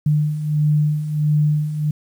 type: beating tone pair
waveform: sine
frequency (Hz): 149.3 / 150.8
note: D3 / D3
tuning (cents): +29 / +46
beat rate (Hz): 1.5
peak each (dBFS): -22 / -16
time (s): 0.06-1.91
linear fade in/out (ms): 5
effects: 8-bit